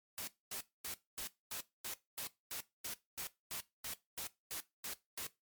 white noise bursts, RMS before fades -43 dBFS, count 16, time 0.18-5.268 s, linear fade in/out 0 ms, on 93 ms, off 240 ms, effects noise-tail reverb RT60 0.2 s tail -17 dB re dry + MP3 96 kbps

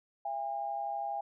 sine tone pair together, 676 / 808.3 Hz, E5 / G#5, +43 / -47 cents, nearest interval minor third, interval 310 cents, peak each -39 / -34 dBFS, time 0.25-1.21 s, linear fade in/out 5 ms, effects none

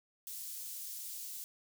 white high-pass noise, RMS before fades -44 dBFS, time 0.27-1.44 s, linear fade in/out 0 ms, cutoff 5500 Hz, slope 12 dB/octave, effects none

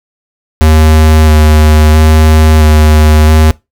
square tone with vibrato, 77.5 Hz, D#2, 6 cents flat, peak -3 dBFS, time 0.61-3.51 s, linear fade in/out 0 ms, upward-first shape square, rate 0.75 Hz, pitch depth 15 cents each way, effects noise-tail reverb RT60 0.2 s tail -21 dB re dry

